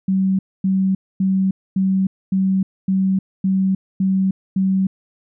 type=tone bursts; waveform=sine; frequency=190.8 Hz; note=G3; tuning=47 cents flat; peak=-14 dBFS; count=9; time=0.08-4.87 s; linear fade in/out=5 ms; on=310 ms; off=250 ms; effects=none